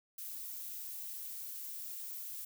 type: noise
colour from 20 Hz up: violet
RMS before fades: -44 dBFS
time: 0.18-2.45 s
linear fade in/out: 5 ms
effects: none